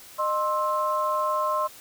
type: tone cluster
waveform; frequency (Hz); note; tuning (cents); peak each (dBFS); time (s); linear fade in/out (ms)
sine; 612 / 1056 / 1314; D#5 / C6 / E6; -29 / +16 / -6; -28 / -24 / -32; 0.18-1.68; 20
effects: white hiss -47 dBFS RMS until 1.8 s